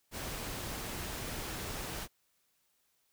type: noise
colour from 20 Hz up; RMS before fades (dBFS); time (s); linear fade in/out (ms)
pink; -40; 0.11-2.08; 50
effects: white hiss -75 dBFS RMS until 3.12 s